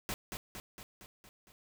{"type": "noise with echo", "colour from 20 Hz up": "pink", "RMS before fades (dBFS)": -37, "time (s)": [0.09, 0.14], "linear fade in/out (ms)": 0, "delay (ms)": 230, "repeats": 6, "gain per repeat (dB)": -4, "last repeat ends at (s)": 1.52, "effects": []}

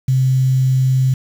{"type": "tone with quantisation", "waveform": "sine", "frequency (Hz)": 130.81, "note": "C3", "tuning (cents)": 0, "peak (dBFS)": -11, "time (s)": [0.08, 1.14], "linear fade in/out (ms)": 5, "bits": 6, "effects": []}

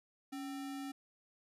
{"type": "tone with sample-and-hold", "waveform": "sine", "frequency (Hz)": 277.9, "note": "C#4", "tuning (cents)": 4, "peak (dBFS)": -40, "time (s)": [0.32, 0.92], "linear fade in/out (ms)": 10, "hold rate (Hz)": 1050, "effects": ["resampled to 32000 Hz"]}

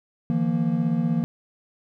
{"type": "chord", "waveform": "triangle", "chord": "Eb suspended second", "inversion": "none", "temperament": "equal with one note detuned", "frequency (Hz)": [155.56, 171.42, 233.1], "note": ["Eb3", "F3", "Bb3"], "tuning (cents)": [0, -32, 0], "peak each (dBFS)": [-25, -22, -22], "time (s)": [0.3, 1.24], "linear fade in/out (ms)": 0, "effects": []}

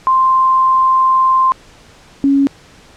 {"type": "tone pair in turn", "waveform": "sine", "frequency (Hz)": [1046.5, 277.2], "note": ["C6", "C#4"], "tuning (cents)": [0, 0], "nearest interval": "octave + major seventh", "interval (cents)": 2300, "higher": "first", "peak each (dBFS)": -8, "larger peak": "neither", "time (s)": [[0.07, 1.52], [2.24, 2.47]], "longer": "first", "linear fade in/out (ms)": 0, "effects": ["pink hiss -43 dBFS RMS until 2.96 s", "low-pass 7000 Hz 12 dB/octave"]}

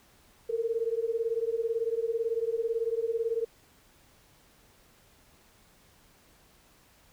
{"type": "beating tone pair", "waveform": "sine", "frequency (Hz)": [448.7, 466.7], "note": ["A4", "A#4"], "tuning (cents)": [34, 2], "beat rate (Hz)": 18, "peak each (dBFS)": -30, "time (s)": [0.49, 3.45], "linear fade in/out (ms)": 10, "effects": ["pink hiss -61 dBFS RMS until 7.12 s"]}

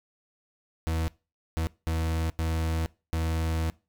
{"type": "tone bursts at uneven times", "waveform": "40% pulse", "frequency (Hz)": 81, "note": "E2", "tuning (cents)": -30, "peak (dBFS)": -25, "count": 5, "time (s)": [[0.87, 1.08], [1.57, 1.67], [1.87, 2.3], [2.39, 2.86], [3.13, 3.7]], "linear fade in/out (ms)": 0, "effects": ["noise-tail reverb RT60 0.3 s tail -22 dB re dry"]}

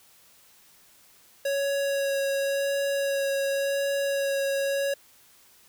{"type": "tone with vibrato", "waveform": "square", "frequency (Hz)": 554.4, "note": "C#5", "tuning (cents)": 0, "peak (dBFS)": -25, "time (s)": [1.45, 4.94], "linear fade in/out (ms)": 5, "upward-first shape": "sine", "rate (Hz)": 0.91, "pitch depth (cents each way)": 11, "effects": ["white hiss -57 dBFS RMS until 5.68 s"]}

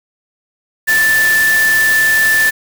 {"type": "tone in noise", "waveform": "sine", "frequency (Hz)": 1760, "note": "A6", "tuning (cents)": 0, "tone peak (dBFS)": -9, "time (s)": [0.87, 2.51], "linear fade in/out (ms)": 20, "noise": "white", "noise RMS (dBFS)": -20, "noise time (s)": [0.87, 2.51], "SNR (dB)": 8, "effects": []}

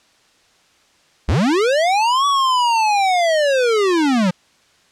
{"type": "linear two-way sweep", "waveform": "square", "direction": "up then down", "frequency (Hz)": [49, 1145, 171.2], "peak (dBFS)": -14, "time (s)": [1.28, 4.31], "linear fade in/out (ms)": 10, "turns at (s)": 2.26, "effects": ["white hiss -55 dBFS RMS until 4.91 s", "low-pass 6000 Hz 12 dB/octave"]}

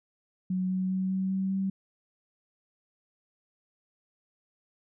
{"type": "tone with pitch steps", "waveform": "sine", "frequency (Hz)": [185, 186.5, 188.02, 189.54, 191.08, 192.63], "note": ["F#3", "F#3", "F#3", "F#3", "G3", "G3"], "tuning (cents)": [0, 14, 28, 42, -44, -30], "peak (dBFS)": -26, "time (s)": [0.5, 1.7], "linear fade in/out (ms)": 5, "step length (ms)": 200, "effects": []}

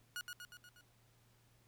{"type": "tone with echo", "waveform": "sawtooth", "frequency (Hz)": 1447, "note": "F#6", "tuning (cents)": -39, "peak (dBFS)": -37, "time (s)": [0.16, 0.21], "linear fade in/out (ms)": 0, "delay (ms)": 120, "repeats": 5, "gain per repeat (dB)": -4, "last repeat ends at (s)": 0.81, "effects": ["added 117 Hz sine -70 dBFS peak until 1.67 s", "pink hiss -72 dBFS RMS until 1.67 s"]}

